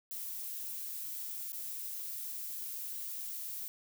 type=noise with dropouts; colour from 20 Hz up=violet; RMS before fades=-41 dBFS; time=0.11-3.68 s; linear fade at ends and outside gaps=0 ms; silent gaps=1.521-1.531 s; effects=none